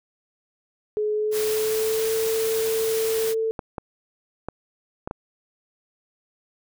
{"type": "tone with pitch glide", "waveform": "sine", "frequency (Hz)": [423.8, 445.6], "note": ["G#4", "A4"], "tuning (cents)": [35, 22], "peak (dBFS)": -21, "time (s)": [0.97, 3.51], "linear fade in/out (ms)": 0, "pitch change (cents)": 87, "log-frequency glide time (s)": [1.12, 2.13]}
{"type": "noise", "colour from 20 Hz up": "white", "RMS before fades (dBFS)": -31, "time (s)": [1.31, 3.35], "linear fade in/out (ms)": 50}
{"type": "clicks", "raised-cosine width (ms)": 1, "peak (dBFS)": -16, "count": 5, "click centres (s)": [3.592, 3.782, 4.486, 5.075, 5.111]}
{"effects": []}